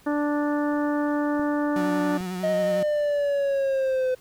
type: harmonic tone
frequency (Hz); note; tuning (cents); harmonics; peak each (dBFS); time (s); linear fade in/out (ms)
293.7; D4; 0; 1 / 2 / 3 / 4 / 5 / 6; -23 / -29 / -33 / -35 / -37 / -39; 0.06-2.18; 10
type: clicks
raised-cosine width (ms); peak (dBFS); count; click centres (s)
3; -27; 2; 1.396 / 2.208
type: tone with vibrato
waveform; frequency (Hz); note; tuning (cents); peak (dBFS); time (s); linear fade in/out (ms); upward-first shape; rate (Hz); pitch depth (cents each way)
35% pulse; 183; F#3; -19; -27; 1.76-2.83; 2; sine; 11; 38
type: linear sweep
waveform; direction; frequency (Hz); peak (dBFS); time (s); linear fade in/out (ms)
triangle; down; 631 to 508; -19; 2.43-4.15; 10
effects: pink hiss -55 dBFS RMS until 4.2 s